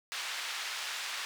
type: band-pass noise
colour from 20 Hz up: white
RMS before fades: -38 dBFS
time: 0.12-1.25 s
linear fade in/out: 0 ms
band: 1100 to 4100 Hz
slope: 12 dB/octave
effects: none